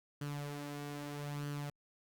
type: tone with flanger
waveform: sawtooth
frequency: 145 Hz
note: D3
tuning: 22 cents flat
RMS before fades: -42 dBFS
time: 0.21-1.7 s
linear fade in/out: 5 ms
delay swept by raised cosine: 0.65 to 4.25 ms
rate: 0.79 Hz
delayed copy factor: +0.5
effects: Opus 48 kbps